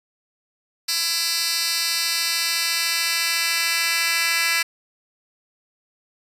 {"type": "tone with high-pass filter sweep", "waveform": "10% pulse", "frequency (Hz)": 333.8, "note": "E4", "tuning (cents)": 22, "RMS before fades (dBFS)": -22, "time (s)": [0.88, 4.63], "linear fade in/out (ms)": 10, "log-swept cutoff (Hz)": [4100, 2500], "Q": 1.7, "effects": ["resampled to 32000 Hz"]}